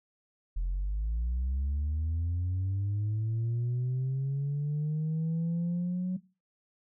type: linear sweep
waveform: sine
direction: up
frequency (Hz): 41.2 to 185.2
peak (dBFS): -26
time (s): 0.56-6.17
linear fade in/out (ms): 10
effects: noise-tail reverb RT60 0.3 s tail -19 dB re dry + tanh soft clip ceiling -26 dBFS